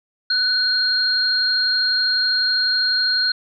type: tone pair together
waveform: sine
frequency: 1492 / 4220 Hz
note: F#6 / C8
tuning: +14 / +14 cents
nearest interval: octave + tritone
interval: 1800 cents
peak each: -22 / -17 dBFS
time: 0.3-3.32 s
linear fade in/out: 5 ms
effects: none